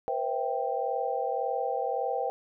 sine chord, C major seventh, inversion third, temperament equal with one note detuned, 481.5 / 523.3 / 659.3 / 784 Hz, B4 / C5 / E5 / G5, -44 / 0 / 0 / 0 cents, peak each -33 / -33 / -35 / -31 dBFS, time 0.08-2.3 s, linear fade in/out 0 ms, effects none

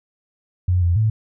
sine tone with pitch steps, 90.4 / 86.6 / 109.5 Hz, F#2 / F2 / A2, -40 / -14 / -8 cents, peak -14 dBFS, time 0.68-1.1 s, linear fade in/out 5 ms, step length 140 ms, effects none

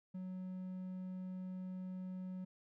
triangle tone, 185 Hz, F#3, in tune, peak -40 dBFS, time 0.14-2.45 s, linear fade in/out 10 ms, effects none

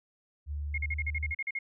sine tone with pitch glide, 73.1 to 74.72 Hz, D2 to D2, -7 to +30 cents, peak -32 dBFS, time 0.46-1.35 s, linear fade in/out 50 ms, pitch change +37 cents, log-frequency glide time 0.82-0.92 s
sine tone bursts, 2149 Hz, C7, 46 cents sharp, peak -30 dBFS, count 11, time 0.74-1.589 s, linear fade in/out 5 ms, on 39 ms, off 42 ms
effects none

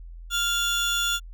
30% pulse tone pair together, 1396.9 / 3448 Hz, F6 / A7, 0 / -36 cents, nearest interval octave + major third, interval 1564 cents, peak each -23 / -23 dBFS, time 0.3-1.2 s, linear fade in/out 50 ms, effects added 42 Hz sine -38 dBFS peak until 1.33 s

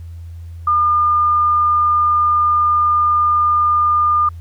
sine tone, 1208 Hz, D6, 48 cents sharp, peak -11 dBFS, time 0.67-4.29 s, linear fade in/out 5 ms, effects added 84 Hz sine -29 dBFS peak until 4.4 s + pink hiss -56 dBFS RMS until 4.4 s

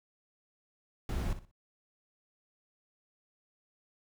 brown noise with echo, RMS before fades -33 dBFS, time 1.09-1.33 s, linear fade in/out 2 ms, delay 61 ms, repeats 3, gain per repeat -12 dB, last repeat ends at 1.513 s, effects none

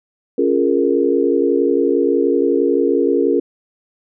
sine chord, Bb minor seventh, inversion first, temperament equal, 277.2 / 349.2 / 415.3 / 466.2 Hz, Db4 / F4 / Ab4 / Bb4, 0 / 0 / 0 / 0 cents, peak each -18 dBFS, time 0.38-3.4 s, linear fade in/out 5 ms, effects none

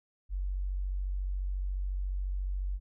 sine tone, 47.09 Hz, F#1, 31 cents sharp, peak -30 dBFS, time 0.29-2.8 s, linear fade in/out 50 ms, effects none

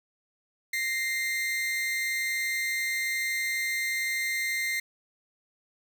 40% pulse tone pair together, 1861.3 / 2093 Hz, A#6 / C7, -3 / 0 cents, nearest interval major second, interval 203 cents, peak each -34 / -27 dBFS, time 0.73-4.8 s, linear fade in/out 5 ms, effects none

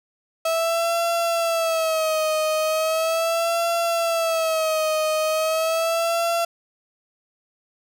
35% pulse tone with vibrato, 650 Hz, E5, 24 cents flat, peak -18 dBFS, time 0.45-6.45 s, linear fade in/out 5 ms, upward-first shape sine, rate 0.38 Hz, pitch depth 74 cents each way, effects none

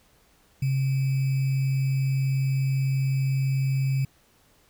sine tone with sample-and-hold, 134.2 Hz, C3, 44 cents sharp, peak -21 dBFS, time 0.62-4.05 s, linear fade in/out 5 ms, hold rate 2450 Hz, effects pink hiss -61 dBFS RMS until 4.69 s

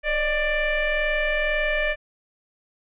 sine tone with frequency modulation, 1189 Hz, D6, 21 cents sharp, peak -20 dBFS, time 0.03-1.96 s, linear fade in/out 50 ms, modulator 584 Hz, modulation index 2.2, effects resampled to 8000 Hz

